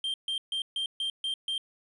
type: tone bursts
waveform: triangle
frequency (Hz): 3168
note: G7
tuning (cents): +18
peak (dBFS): -27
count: 7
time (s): 0.04-1.58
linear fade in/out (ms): 2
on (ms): 100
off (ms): 140
effects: resampled to 24000 Hz + 11-bit